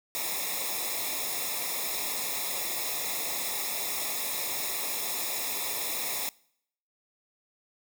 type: noise with comb filter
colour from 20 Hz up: white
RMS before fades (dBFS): -32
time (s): 0.15-6.29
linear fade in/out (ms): 0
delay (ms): 0.66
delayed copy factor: -0.9
effects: noise-tail reverb RT60 0.7 s tail -24 dB re dry